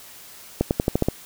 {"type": "accelerating click train", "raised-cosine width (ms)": 2, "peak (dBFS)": -5, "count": 7, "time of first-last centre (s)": [0.61, 1.085], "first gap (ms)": 99, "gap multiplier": 0.91, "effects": ["white hiss -44 dBFS RMS until 1.25 s"]}